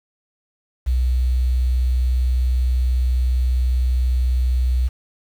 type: tone with quantisation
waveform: sine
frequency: 62.6 Hz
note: B1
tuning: 24 cents sharp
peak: -15 dBFS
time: 0.86-4.89 s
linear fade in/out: 20 ms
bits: 7
effects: none

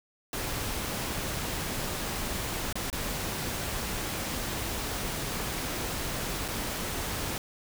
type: noise with dropouts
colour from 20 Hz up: pink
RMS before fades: -33 dBFS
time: 0.33-7.38 s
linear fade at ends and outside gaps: 1 ms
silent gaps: 2.727-2.755 / 2.901-2.928 / 6.48-6.485 s
effects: none

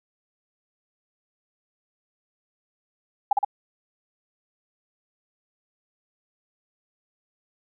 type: tone with echo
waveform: sine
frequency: 812 Hz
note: G#5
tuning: 39 cents flat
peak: -14 dBFS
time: 3.31-3.33 s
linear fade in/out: 5 ms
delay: 59 ms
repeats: 2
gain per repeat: -2 dB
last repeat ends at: 3.448 s
effects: none

